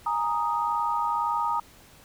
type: chord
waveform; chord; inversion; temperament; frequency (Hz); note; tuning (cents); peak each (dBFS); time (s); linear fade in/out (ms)
sine; Ab suspended second; none; equal; 830.6 / 932.3 / 1244.5; Ab5 / Bb5 / Eb6; 0 / 0 / 0; -32 / -26 / -28; 0.06-1.6; 5
effects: pink hiss -53 dBFS RMS until 2.04 s